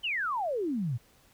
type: exponential sweep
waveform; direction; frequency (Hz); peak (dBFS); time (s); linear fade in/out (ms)
sine; down; 3136 to 109; -28; 0.03-0.98; 20
effects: pink hiss -62 dBFS RMS until 1.33 s